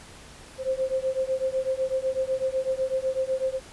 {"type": "beating tone pair", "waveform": "sine", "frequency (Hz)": [521, 529], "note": ["C5", "C5"], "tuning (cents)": [-7, 19], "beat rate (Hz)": 8, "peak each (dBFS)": -27, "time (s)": [0.58, 3.6], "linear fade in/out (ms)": 50, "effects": ["pink hiss -47 dBFS RMS until 3.72 s", "resampled to 24000 Hz"]}